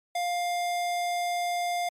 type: tone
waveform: square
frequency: 703 Hz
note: F5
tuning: 11 cents sharp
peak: -27 dBFS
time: 0.15-1.89 s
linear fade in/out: 5 ms
effects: low-pass 12000 Hz 12 dB/octave + MP3 64 kbps